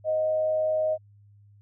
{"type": "tone with frequency modulation", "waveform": "sine", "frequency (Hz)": 625, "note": "D#5", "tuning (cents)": 8, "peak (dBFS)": -22, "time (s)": [0.04, 0.98], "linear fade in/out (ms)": 50, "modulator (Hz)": 105, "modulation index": 0.25, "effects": ["added 102 Hz sine -52 dBFS peak until 1.61 s"]}